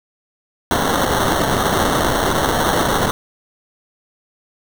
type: noise with sample-and-hold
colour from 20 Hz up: white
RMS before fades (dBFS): -17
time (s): 0.71-3.11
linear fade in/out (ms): 0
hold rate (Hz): 2450
effects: none